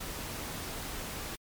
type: noise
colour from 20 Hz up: pink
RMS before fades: -39 dBFS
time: 0-1.36 s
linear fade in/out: 10 ms
effects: MP3 96 kbps